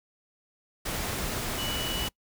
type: tone in noise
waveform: sine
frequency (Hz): 2949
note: F#7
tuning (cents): -6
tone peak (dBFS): -33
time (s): 1.58-2.08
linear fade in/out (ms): 10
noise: pink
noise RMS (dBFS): -32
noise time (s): 0.85-2.09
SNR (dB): -4
effects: noise-tail reverb RT60 0.1 s tail -25 dB re dry